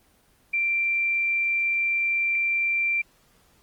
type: tone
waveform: sine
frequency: 2358 Hz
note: D7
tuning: 6 cents sharp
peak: -21 dBFS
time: 0.53-3.02 s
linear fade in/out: 10 ms
effects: pink hiss -61 dBFS RMS until 3.62 s + Opus 24 kbps